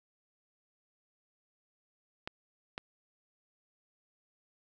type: clicks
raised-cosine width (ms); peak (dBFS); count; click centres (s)
0.3; -21; 2; 2.275 / 2.779
effects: none